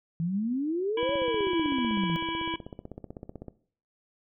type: exponential two-way sweep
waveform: sine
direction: up then down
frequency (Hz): 160.3 to 574 to 160.3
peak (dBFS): -26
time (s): 0.2-2.16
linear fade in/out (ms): 0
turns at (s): 1.14
type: harmonic tone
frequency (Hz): 329.6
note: E4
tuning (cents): 0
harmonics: 1 / 3 / 5 / 7 / 9 / 10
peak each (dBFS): -34 / -34 / -43 / -38 / -38 / -41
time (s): 0.97-2.56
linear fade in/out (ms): 5
type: click train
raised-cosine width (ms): 2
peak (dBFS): -26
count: 40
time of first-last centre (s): 1.03-3.483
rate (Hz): 15.9
effects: noise-tail reverb RT60 0.5 s tail -18 dB re dry